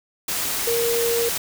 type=tone in noise; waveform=sine; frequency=467.3 Hz; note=A#4; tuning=4 cents sharp; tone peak=-20 dBFS; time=0.67-1.29 s; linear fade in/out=5 ms; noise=white; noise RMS=-25 dBFS; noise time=0.28-1.38 s; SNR=+2 dB; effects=none